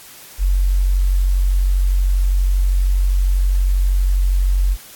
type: tone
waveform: sine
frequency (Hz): 46.25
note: F#1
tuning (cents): 0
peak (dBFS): -12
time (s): 0.38-4.77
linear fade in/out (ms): 50
effects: white hiss -40 dBFS RMS until 4.95 s + AAC 64 kbps